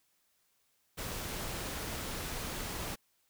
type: noise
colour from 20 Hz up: pink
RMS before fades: -39 dBFS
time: 0.97-2.96 s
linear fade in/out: 20 ms
effects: white hiss -74 dBFS RMS until 3.29 s